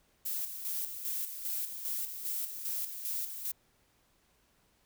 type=noise with tremolo; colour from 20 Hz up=violet; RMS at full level=-35 dBFS; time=0.25-3.52 s; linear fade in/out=10 ms; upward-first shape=square; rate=2.5 Hz; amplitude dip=55%; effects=pink hiss -70 dBFS RMS until 4.85 s